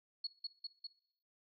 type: tone with echo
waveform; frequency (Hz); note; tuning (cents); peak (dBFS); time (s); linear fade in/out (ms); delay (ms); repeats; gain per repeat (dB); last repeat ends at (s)
sine; 4355; C#8; -31; -36; 0.24-0.27; 5; 200; 3; -2; 0.87
effects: noise-tail reverb RT60 0.7 s tail -20 dB re dry + AAC 64 kbps